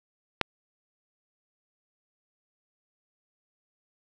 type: click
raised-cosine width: 0.3 ms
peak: -6 dBFS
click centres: 0.413 s
effects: none